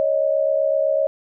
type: tone pair together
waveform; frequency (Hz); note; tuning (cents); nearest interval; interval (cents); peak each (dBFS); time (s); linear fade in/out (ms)
sine; 554.4 / 622.3; C#5 / D#5; 0 / 0; major second; 200; -19; 0-1.07; 0
effects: none